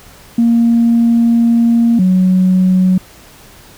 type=tone pair in turn; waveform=sine; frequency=233.1 / 185.01 Hz; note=A#3 / F#3; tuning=0 / 0 cents; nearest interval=major third; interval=400 cents; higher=first; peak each=-6 dBFS; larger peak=neither; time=0.38-1.99 / 1.99-2.98 s; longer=first; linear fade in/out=5 ms; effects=tanh soft clip ceiling -3 dBFS + pink hiss -40 dBFS RMS until 3.77 s